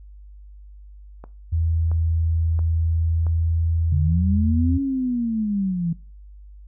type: click train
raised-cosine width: 1 ms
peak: -25 dBFS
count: 4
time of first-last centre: 1.24-3.267 s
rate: 1.48 Hz
type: tone with pitch glide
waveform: sine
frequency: 82 to 83.39 Hz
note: E2 to E2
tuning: -9 to +21 cents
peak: -18 dBFS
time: 1.52-4.78 s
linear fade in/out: 10 ms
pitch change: +30 cents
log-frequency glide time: 2.79-4.57 s
type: linear two-way sweep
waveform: sine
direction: up then down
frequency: 133.1 to 277.2 to 163.7 Hz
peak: -20 dBFS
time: 3.92-5.93 s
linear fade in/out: 5 ms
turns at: 4.81 s
effects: noise-tail reverb RT60 0.3 s tail -19 dB re dry + added 50 Hz sine -40 dBFS peak until 6.67 s